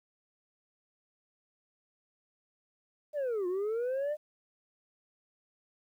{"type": "linear two-way sweep", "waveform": "sine", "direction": "down then up", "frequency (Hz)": [613, 349.2, 613], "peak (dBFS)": -27, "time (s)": [3.13, 4.17], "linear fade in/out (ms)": 50, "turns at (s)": 3.47, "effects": ["tanh soft clip ceiling -29 dBFS", "11-bit"]}